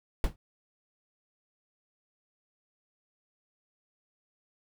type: noise with exponential decay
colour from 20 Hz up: brown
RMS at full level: -22 dBFS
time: 0.24-0.36 s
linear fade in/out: 1 ms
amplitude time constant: 24 ms
effects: none